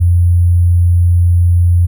sine tone with sample-and-hold, 87.31 Hz, F2, in tune, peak -6 dBFS, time 0-1.87 s, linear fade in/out 20 ms, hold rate 11025 Hz, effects none

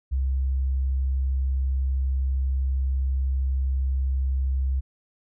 sine tone, 66.2 Hz, C2, 21 cents sharp, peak -21 dBFS, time 0.11-4.81 s, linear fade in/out 20 ms, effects none

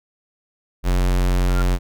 square tone, 45.05 Hz, F#1, 45 cents flat, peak -16 dBFS, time 0.83-1.79 s, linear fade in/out 50 ms
sine tone with exponential growth, 1384 Hz, F6, 16 cents flat, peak -24 dBFS, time 1.36-1.62 s, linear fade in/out 0 ms, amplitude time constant 56 ms
effects none

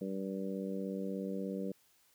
harmonic tone, 96.7 Hz, G2, 23 cents flat, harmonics 2 / 3 / 4 / 5 / 6, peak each -38 / -43 / -45 / -42 / -48 dBFS, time 0.01-1.72 s, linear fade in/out 5 ms, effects white hiss -69 dBFS RMS until 2.14 s

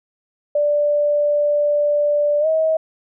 sine tone with pitch glide, 587.3 to 636.8 Hz, D5 to D#5, 0 to +40 cents, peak -14 dBFS, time 0.55-2.77 s, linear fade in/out 5 ms, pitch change +140 cents, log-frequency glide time 2.4-2.47 s, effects none

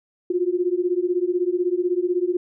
sine beating tone pair, 349.2 / 365.2 Hz, F4 / F#4, 0 / -23 cents, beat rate 16 Hz, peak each -22 dBFS, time 0.3-2.37 s, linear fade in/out 5 ms, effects none

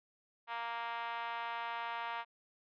5% pulse tone with high-pass filter, 233.1 Hz, A#3, in tune, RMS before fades -40 dBFS, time 0.47-2.25 s, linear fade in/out 50 ms, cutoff 860 Hz, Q 3.7, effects resampled to 11025 Hz

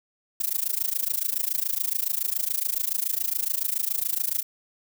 violet noise with amplitude modulation, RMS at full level -23 dBFS, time 0.4-4.43 s, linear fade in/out 10 ms, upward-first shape sine, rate 27.1 Hz, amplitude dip 95%, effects none

